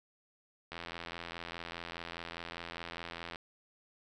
click train, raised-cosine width 0.3 ms, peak -25 dBFS, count 225, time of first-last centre 0.72-3.358 s, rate 84.9 Hz, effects none

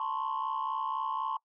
sine tone cluster, 887 / 1032 / 1096 Hz, A5 / C6 / C#6, +14 / -24 / -20 cents, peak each -34 / -34 / -34 dBFS, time 0-1.37 s, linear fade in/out 2 ms, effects noise-tail reverb RT60 0.1 s tail -23 dB re dry + tanh soft clip ceiling -25 dBFS

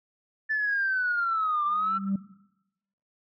sine linear two-way sweep, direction down then up, 1760 to 1174.7 to 1357 Hz, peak -23 dBFS, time 0.49-1.99 s, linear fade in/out 20 ms, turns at 1.65 s
sine tone with exponential growth, 196 Hz, G3, in tune, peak -21 dBFS, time 1.65-2.16 s, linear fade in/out 5 ms, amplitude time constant 110 ms
effects noise-tail reverb RT60 0.9 s tail -17 dB re dry + tanh soft clip ceiling -18 dBFS

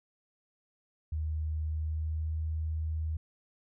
sine tone with pitch glide, 77.78 to 78.96 Hz, D#2 to D#2, 0 to +26 cents, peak -30 dBFS, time 1.12-3.17 s, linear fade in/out 5 ms, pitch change +26 cents, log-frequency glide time 1.67-2.38 s, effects none

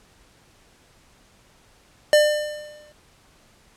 square tone with exponential decay, 599 Hz, D5, 34 cents sharp, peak -11 dBFS, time 2.13-2.92 s, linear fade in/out 1 ms, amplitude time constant 170 ms, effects pink hiss -56 dBFS RMS until 3.76 s + low-pass 10000 Hz 12 dB/octave

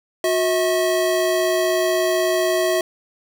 square tone pair together, 363.9 / 643.8 Hz, F#4 / E5, -29 / -41 cents, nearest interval minor seventh, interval 988 cents, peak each -21 / -20 dBFS, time 0.24-2.81 s, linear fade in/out 2 ms, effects none

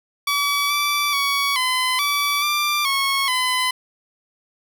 15% pulse tone with pitch steps, 1143 / 1162 / 1125 / 1019 / 1151 / 1183 / 1096 / 1013 Hz, D6 / D6 / C#6 / C6 / D6 / D6 / C#6 / B5, -47 / -19 / +25 / -46 / -35 / +12 / -20 / +44 cents, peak -12 dBFS, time 0.27-3.71 s, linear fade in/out 5 ms, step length 430 ms, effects none

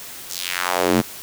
square tone with high-pass filter sweep, 44.99 Hz, F#1, 48 cents flat, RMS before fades -21 dBFS, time 0.29-1.02 s, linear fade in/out 20 ms, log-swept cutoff 6700 to 190 Hz, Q 1.7, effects white hiss -36 dBFS RMS until 1.22 s

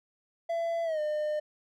triangle tone with pitch glide, 671 to 604.7 Hz, E5 to D#5, +31 to -50 cents, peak -26 dBFS, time 0.49-1.4 s, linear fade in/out 10 ms, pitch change -181 cents, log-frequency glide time 0.84-1 s, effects none

